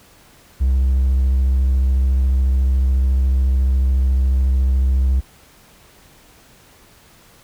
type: tone with vibrato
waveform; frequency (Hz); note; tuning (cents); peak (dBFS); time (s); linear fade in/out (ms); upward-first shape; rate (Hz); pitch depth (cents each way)
triangle; 65.41; C2; 0; -10; 0.6-5.21; 20; triangle; 14; 32
effects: tanh soft clip ceiling -7 dBFS + pink hiss -49 dBFS RMS until 7.43 s